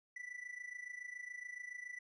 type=tone with amplitude modulation; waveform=triangle; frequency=1974 Hz; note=B6; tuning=1 cent flat; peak=-40 dBFS; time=0.16-1.99 s; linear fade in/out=5 ms; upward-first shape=sine; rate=27.1 Hz; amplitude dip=80%; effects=resampled to 24000 Hz